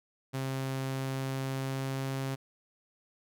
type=tone with pitch glide; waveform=sawtooth; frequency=133.4 to 134.48 Hz; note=C3 to C3; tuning=+34 to +48 cents; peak=-28 dBFS; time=0.33-2.36 s; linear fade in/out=20 ms; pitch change=+14 cents; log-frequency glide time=0.92-2.13 s; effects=none